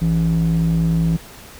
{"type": "tone with band-pass filter", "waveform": "square", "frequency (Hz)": 55, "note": "A1", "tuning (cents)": 0, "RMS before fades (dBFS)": -17, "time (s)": [0.01, 1.17], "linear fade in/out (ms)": 10, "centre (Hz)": 170, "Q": 3.7, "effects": ["pink hiss -40 dBFS RMS until 1.59 s"]}